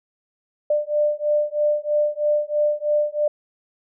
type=beating tone pair; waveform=sine; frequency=594 / 597.1 Hz; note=D5 / D5; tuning=+20 / +29 cents; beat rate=3.1 Hz; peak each=-21 dBFS; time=0.7-3.28 s; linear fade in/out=5 ms; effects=none